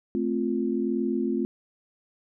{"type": "chord", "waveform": "sine", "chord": "F major", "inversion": "first", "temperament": "equal", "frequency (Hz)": [220, 261.6, 349.2], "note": ["A3", "C4", "F4"], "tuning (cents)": [0, 0, 0], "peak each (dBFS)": -28, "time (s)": [0.15, 1.45], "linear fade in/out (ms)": 0, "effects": []}